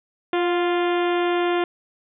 harmonic tone with a mistuned harmonic, 349.2 Hz, F4, in tune, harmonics 1 / 2 / 3 / 4 / 5 / 6 / 7 / 8 / 9 / 10, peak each -20 / -26 / -30 / -32 / -34 / -36 / -37 / -38 / -39 / -40 dBFS, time 0.33-1.64 s, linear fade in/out 2 ms, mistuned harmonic 2, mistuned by +27 cents, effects none

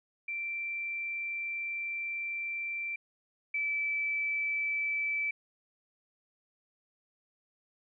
sine tone pair in turn, 2349 / 2314 Hz, D7 / D7, 0 / -26 cents, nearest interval unison, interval 26 cents, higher first, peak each -33 / -29 dBFS, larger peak second, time 0.28-2.96 / 3.54-5.31 s, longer first, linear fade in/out 5 ms, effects none

